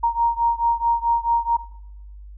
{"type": "beating tone pair", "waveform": "sine", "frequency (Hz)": [932.3, 936.9], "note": ["A#5", "A#5"], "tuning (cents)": [0, 8], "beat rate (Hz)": 4.6, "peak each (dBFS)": [-19, -22], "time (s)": [0.03, 1.57], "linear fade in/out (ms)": 10, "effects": ["noise-tail reverb RT60 0.8 s tail -17 dB re dry", "added 50 Hz sine -37 dBFS peak until 2.37 s"]}